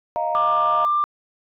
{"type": "chord", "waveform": "sine", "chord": "Eb suspended second", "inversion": "none", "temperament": "equal", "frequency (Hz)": [622.3, 698.5, 932.3], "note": ["Eb5", "F5", "Bb5"], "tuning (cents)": [0, 0, 0], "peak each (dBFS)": [-25, -24, -24], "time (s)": [0.16, 0.85], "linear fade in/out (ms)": 0}
{"type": "tone", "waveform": "sine", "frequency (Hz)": 1187, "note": "D6", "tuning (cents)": 18, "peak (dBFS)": -16, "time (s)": [0.35, 1.04], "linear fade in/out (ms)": 0}
{"effects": ["tanh soft clip ceiling -11 dBFS"]}